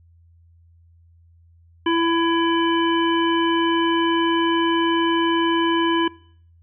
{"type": "harmonic tone", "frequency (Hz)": 333.6, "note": "E4", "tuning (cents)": 21, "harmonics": [1, 3, 5, 7, 9], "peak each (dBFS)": [-18, -23, -27, -35, -27], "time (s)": [1.86, 6.08], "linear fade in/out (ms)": 5, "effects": ["noise-tail reverb RT60 0.6 s tail -23 dB re dry", "added 84 Hz sine -50 dBFS peak until 6.62 s"]}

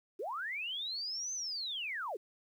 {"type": "linear two-way sweep", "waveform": "sine", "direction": "up then down", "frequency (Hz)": [331.4, 6270, 331.4], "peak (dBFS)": -36, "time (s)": [0.19, 2.17], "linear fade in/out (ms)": 10, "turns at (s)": 1.33, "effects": ["11-bit"]}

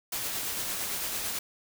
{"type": "noise with tremolo", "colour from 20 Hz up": "white", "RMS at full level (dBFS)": -32, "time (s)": [0.12, 1.39], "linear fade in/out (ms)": 5, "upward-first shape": "sine", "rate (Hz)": 8.9, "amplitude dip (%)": 25, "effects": []}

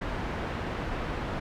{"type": "low-pass noise", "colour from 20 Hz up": "pink", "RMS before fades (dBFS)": -33, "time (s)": [0.01, 1.4], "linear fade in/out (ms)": 10, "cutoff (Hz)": 2000, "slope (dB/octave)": 12, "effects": []}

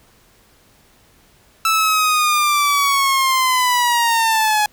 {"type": "linear sweep", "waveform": "sawtooth", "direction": "down", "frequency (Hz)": [1321, 837], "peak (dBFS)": -10, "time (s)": [1.65, 4.66], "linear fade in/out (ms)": 2, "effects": ["pink hiss -53 dBFS RMS until 4.72 s"]}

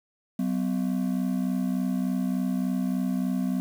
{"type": "ring-modulated tone", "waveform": "triangle", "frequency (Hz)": 220, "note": "A3", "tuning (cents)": 0, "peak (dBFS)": -19, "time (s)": [0.39, 3.6], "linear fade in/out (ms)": 0, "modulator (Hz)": 31.7, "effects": ["8-bit"]}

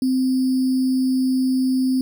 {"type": "tone with sample-and-hold", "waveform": "sine", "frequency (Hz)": 259.2, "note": "C4", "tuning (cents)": -16, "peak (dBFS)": -16, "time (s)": [0.02, 2.01], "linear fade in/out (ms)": 2, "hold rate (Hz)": 4900, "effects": []}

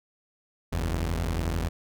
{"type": "tone pair together", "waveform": "sawtooth", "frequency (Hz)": [46.8, 82.41], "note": ["F#1", "E2"], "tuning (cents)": [20, 0], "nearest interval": "minor seventh", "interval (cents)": 980, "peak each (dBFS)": -25, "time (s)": [0.72, 1.69], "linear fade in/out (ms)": 10, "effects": []}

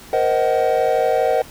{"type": "chord", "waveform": "triangle", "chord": "C half-diminished seventh", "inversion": "third", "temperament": "just", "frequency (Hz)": [470.9, 523.3, 627.9, 753.5], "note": ["Bb4", "C5", "Eb5", "Gb5"], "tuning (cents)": [18, 0, 16, 31], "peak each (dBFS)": -18, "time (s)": [0.13, 1.42], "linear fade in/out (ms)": 2, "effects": ["tanh soft clip ceiling -4 dBFS", "pink hiss -41 dBFS RMS until 1.5 s"]}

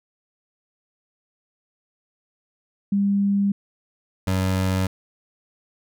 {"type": "tone pair in turn", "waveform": ["sine", "25% pulse"], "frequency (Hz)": [200, 94.01], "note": ["G3", "F#2"], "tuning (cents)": [35, 28], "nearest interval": "octave + minor second", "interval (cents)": 1307, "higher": "first", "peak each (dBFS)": [-17, -16], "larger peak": "second", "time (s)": [[2.92, 3.52], [4.27, 4.87]], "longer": "neither", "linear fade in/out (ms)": 5, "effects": []}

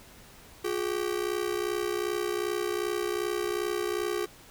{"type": "ring-modulated tone", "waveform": "45% pulse", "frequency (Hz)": 387, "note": "G4", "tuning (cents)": -22, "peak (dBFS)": -25, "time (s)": [0.64, 4.26], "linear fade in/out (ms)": 10, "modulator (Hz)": 31.3, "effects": ["pink hiss -52 dBFS RMS until 4.5 s"]}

